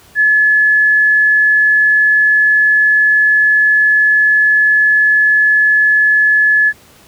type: tone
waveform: sine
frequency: 1713 Hz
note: A6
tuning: 47 cents flat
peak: -7 dBFS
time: 0.15-6.73 s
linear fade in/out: 50 ms
effects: pink hiss -44 dBFS RMS until 7.07 s + high-pass 60 Hz 12 dB/octave